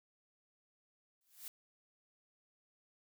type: noise with exponential growth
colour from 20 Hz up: blue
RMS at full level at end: -44 dBFS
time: 1.21-1.48 s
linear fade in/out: 1 ms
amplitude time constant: 57 ms
effects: none